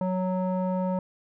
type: tone with low-pass filter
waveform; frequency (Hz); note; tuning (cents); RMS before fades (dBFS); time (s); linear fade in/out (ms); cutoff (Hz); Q
square; 185; F#3; 0; -27; 0.01-0.99; 2; 770; 7.6
effects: none